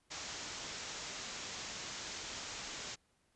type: low-pass noise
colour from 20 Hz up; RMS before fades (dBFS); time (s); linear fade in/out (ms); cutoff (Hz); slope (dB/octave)
white; -45; 0.1-2.96; 20; 7400; 96
effects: pink hiss -75 dBFS RMS until 3.35 s + resampled to 24000 Hz